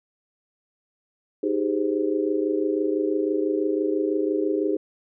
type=chord; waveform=sine; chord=Ab major seventh; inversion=second; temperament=just; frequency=311.5 / 389.3 / 415.3 / 519.1 Hz; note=Eb4 / G4 / Ab4 / C5; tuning=+2 / -12 / 0 / -14 cents; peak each=-25 / -26 / -26 / -31 dBFS; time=1.43-4.77 s; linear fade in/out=5 ms; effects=none